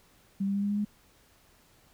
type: tone with pitch steps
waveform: sine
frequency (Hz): 196 / 198.28 / 200.6 / 202.9 / 205.3 / 207.7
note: G3 / G3 / G3 / G#3 / G#3 / G#3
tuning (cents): 0 / +20 / +40 / -40 / -20 / 0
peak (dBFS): -26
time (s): 0.4-0.85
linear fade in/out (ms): 10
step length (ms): 75
effects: pink hiss -62 dBFS RMS until 1.93 s